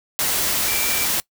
sine tone in noise, 2338 Hz, D7, 8 cents flat, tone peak -28 dBFS, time 0.68-1.05 s, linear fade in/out 0 ms, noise white, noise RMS -21 dBFS, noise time 0.19-1.2 s, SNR -10 dB, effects noise-tail reverb RT60 0.1 s tail -22 dB re dry

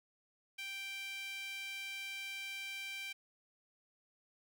sawtooth tone with high-pass filter, 784 Hz, G5, in tune, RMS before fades -44 dBFS, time 0.58-3.13 s, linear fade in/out 10 ms, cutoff 2500 Hz, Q 4.4, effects none

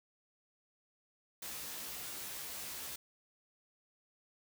white noise with comb filter, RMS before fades -44 dBFS, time 1.42-2.96 s, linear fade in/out 5 ms, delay 15 ms, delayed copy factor +0.75, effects none

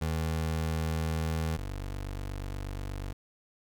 25% pulse tone pair in turn, 79.9 / 48.34 Hz, D#2 / G1, +47 / -23 cents, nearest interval major sixth, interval 870 cents, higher first, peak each -25 / -31 dBFS, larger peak first, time 0.01-1.57 / 1.57-3.13 s, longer neither, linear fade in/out 10 ms, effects none

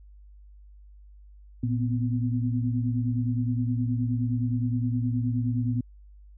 sine tone cluster, 116.4 / 245.7 / 255.3 Hz, A#2 / B3 / C4, -2 / -9 / -42 cents, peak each -25 / -30 / -32 dBFS, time 1.63-5.81 s, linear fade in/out 5 ms, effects added 50 Hz sine -47 dBFS peak until 6.37 s

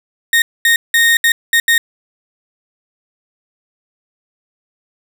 35% pulse tone bursts at uneven times, 1852 Hz, A#6, 12 cents flat, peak -7 dBFS, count 6, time 0.33-0.42 / 0.65-0.76 / 0.94-1.17 / 1.24-1.32 / 1.53-1.6 / 1.68-1.78 s, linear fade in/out 2 ms, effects none

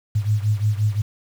sine beating tone pair, 103.9 / 109.6 Hz, G#2 / A2, +1 / -6 cents, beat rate 5.7 Hz, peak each -19 / -22 dBFS, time 0.15-1.02 s, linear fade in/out 10 ms, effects 7-bit

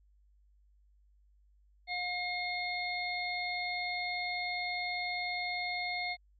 harmonic tone with a mistuned harmonic, 715 Hz, F5, 41 cents sharp, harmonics 1 / 3 / 5 / 6, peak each -38 / -35 / -45 / -41 dBFS, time 1.87-6.17 s, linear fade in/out 50 ms, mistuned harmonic 5, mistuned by +21 cents, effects added 50 Hz sine -62 dBFS peak until 6.39 s + MP3 64 kbps

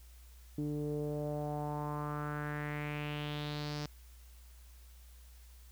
sawtooth tone with low-pass filter sweep, 148.2 Hz, D3, 16 cents sharp, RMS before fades -38 dBFS, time 0.58-3.86 s, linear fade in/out 2 ms, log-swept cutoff 330 to 5300 Hz, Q 3.8, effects added 60 Hz sine -53 dBFS peak until 5.71 s + white hiss -64 dBFS RMS until 5.71 s

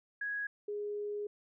sine tone pair in turn, 1661.2 / 414 Hz, G#6 / G#4, 0 / -5 cents, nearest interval 2 octaves, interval 2405 cents, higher first, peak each -34 / -35 dBFS, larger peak first, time 0.21-0.47 / 0.68-1.27 s, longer second, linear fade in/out 5 ms, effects none

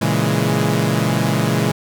sawtooth chord, A# half-diminished seventh, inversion none, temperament equal with one note detuned, 116.54 / 138.19 / 164.81 / 207.7 Hz, A#2 / C#3 / E3 / G#3, 0 / -5 / 0 / 0 cents, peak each -17 dBFS, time 0.01-1.72 s, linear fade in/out 10 ms, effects none

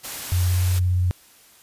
white noise, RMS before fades -32 dBFS, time 0.03-0.8 s, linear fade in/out 20 ms
sine tone with vibrato, 90.1 Hz, F#2, 45 cents flat, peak -17 dBFS, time 0.32-1.11 s, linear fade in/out 0 ms, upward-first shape triangle, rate 17 Hz, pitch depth 26 cents each way
effects white hiss -52 dBFS RMS until 1.62 s + resampled to 32000 Hz

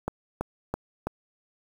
click train, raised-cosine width 1 ms, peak -14 dBFS, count 4, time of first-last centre 0.08-1.07 s, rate 3.03 Hz, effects 7-bit

